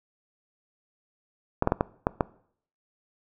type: clicks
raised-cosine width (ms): 1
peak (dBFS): -7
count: 6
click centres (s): 1.624 / 1.674 / 1.721 / 1.809 / 2.069 / 2.208
effects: noise-tail reverb RT60 0.6 s tail -21 dB re dry